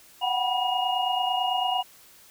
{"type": "tone cluster", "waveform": "sine", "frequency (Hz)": [733, 762, 976, 2862], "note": ["F#5", "G5", "B5", "F7"], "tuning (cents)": [-16, -49, -21, 42], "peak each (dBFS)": [-27, -28, -31, -29], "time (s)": [0.21, 1.83], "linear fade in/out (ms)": 20, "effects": ["white hiss -53 dBFS RMS until 2.3 s"]}